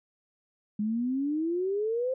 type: exponential sweep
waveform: sine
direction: up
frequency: 205.7 to 529 Hz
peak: -26 dBFS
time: 0.79-2.14 s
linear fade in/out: 5 ms
effects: none